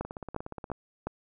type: two click trains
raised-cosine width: 1 ms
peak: -24 / -18 dBFS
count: 12 / 4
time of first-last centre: 0.05-0.701 / 0.01-1.07 s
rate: 16.9 / 2.83 Hz
effects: none